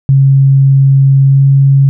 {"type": "tone with pitch glide", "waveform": "sine", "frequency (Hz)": [136.3, 137.41], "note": ["C#3", "C#3"], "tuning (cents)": [-29, -15], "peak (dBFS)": -3, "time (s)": [0.09, 1.89], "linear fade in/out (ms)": 0, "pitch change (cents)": 14, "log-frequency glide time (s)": [1.25, 1.45], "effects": []}